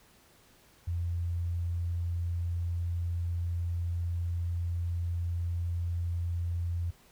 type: tone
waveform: sine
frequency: 86.1 Hz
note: F2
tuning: 24 cents flat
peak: -29 dBFS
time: 0.87-6.91 s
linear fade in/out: 10 ms
effects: pink hiss -61 dBFS RMS until 7.11 s